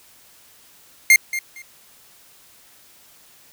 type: tone with echo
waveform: 45% pulse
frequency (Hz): 2117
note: C7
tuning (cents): +20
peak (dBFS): -8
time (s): 1.1-1.16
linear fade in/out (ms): 2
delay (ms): 230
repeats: 2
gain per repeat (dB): -14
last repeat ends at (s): 1.62
effects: white hiss -51 dBFS RMS until 3.52 s